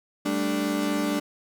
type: chord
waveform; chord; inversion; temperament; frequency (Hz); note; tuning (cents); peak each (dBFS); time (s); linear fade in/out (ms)
35% pulse; G suspended second; none; equal; 196 / 220 / 293.7; G3 / A3 / D4; 0 / 0 / 0; -29 / -29 / -24; 0.25-1.2; 10
effects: none